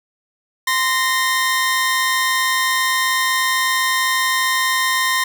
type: tone pair together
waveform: sawtooth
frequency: 1038 / 1847.8 Hz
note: C6 / A#6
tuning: -14 / -16 cents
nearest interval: minor seventh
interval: 998 cents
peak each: -15 dBFS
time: 0.67-5.24 s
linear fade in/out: 5 ms
effects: none